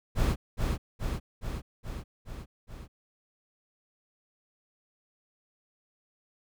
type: noise with echo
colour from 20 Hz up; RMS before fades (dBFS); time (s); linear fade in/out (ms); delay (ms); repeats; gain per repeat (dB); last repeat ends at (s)
brown; -24; 0.15-0.36; 50; 420; 6; -3; 2.88
effects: none